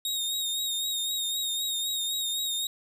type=tone with vibrato; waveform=sawtooth; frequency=3729 Hz; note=A#7; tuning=in tune; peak=-25 dBFS; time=0.05-2.67 s; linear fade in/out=2 ms; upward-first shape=sine; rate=3.9 Hz; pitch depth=40 cents each way; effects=none